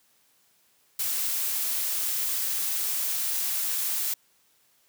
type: noise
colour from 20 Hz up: blue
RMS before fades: -28 dBFS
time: 0.99-4.14 s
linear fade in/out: 5 ms
effects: white hiss -65 dBFS RMS until 4.88 s + high-pass 80 Hz 12 dB/octave